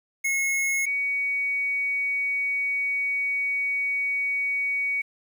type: tone pair in turn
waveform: square / sine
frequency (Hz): 2175 / 2250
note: C#7 / C#7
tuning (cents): -33 / +25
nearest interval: minor second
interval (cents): 58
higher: second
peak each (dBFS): -23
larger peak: neither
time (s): 0.24-0.86 / 0.86-5.02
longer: second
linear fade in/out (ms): 10
effects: 9-bit